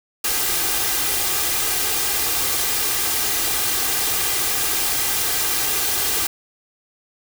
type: noise with comb filter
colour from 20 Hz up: white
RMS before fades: -21 dBFS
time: 0.24-6.27 s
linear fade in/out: 5 ms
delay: 2.5 ms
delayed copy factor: +0.55
effects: none